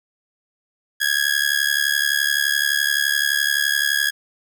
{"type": "tone with amplitude modulation", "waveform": "sawtooth", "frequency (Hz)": 1661.2, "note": "G#6", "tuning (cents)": 0, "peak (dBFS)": -10, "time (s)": [1, 4.11], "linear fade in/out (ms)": 20, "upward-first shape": "sine", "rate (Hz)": 71.7, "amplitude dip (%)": 90, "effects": []}